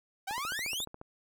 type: exponential sweep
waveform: sawtooth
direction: up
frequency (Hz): 740 to 3951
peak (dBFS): -30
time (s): 0.27-0.85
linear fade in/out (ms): 10
type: click train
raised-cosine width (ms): 1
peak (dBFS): -30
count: 11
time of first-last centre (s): 0.31-1.014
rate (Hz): 14.2
effects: none